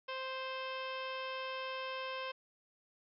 harmonic tone, 523.3 Hz, C5, in tune, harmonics 1 / 2 / 3 / 4 / 5 / 6 / 7 / 8 / 9 / 10, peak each -43 / -43 / -48 / -52 / -47 / -49 / -56 / -60 / -61 / -57 dBFS, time 0.08-2.32 s, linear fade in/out 10 ms, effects none

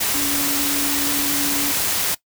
sine tone in noise, 284.9 Hz, C#4, 48 cents sharp, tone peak -25 dBFS, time 0.14-1.72 s, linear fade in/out 10 ms, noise white, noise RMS -21 dBFS, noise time 0-2.15 s, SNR -7 dB, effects noise-tail reverb RT60 0.1 s tail -19 dB re dry

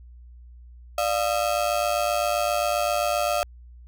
35% pulse ring-modulated tone, 647 Hz, E5, 32 cents flat, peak -17 dBFS, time 0.98-3.43 s, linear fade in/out 0 ms, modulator 53.8 Hz, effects added 60 Hz sine -43 dBFS peak until 3.87 s

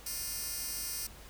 10% pulse tone with high-pass filter, 352.7 Hz, F4, 17 cents sharp, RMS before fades -38 dBFS, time 0.06-1.07 s, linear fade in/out 5 ms, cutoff 7000 Hz, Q 0.74, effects added 50 Hz sine -53 dBFS peak until 1.29 s + pink hiss -53 dBFS RMS until 1.29 s

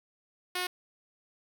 5% pulse tone, 362.1 Hz, F#4, 37 cents flat, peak -19 dBFS, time 0.55-0.67 s, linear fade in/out 5 ms, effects none

